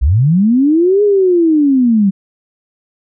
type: linear two-way sweep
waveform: sine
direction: up then down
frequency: 54.3 to 419.3 to 187.9 Hz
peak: -7 dBFS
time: 0.01-2.11 s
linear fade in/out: 20 ms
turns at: 1.03 s
effects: none